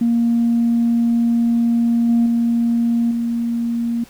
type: tone with level steps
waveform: sine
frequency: 234 Hz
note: A#3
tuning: 7 cents sharp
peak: -12 / -10 / -13 / -17 dBFS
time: 0.01-4.04 s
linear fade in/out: 5 ms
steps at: 2.09 / 2.26 / 3.11 s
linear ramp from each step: 2 ms
effects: tanh soft clip ceiling -9 dBFS + pink hiss -46 dBFS RMS until 4.09 s